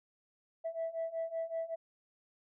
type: beating tone pair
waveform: sine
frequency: 654 / 659.3 Hz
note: E5 / E5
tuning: -14 / 0 cents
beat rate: 5.3 Hz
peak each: -38 / -36 dBFS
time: 0.64-1.76 s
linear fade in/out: 20 ms
effects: tanh soft clip ceiling -30 dBFS